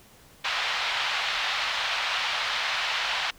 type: band-pass noise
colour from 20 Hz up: white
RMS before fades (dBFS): -28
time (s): 0.44-3.31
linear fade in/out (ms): 10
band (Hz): 720 to 3800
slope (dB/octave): 24
effects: pink hiss -54 dBFS RMS until 3.38 s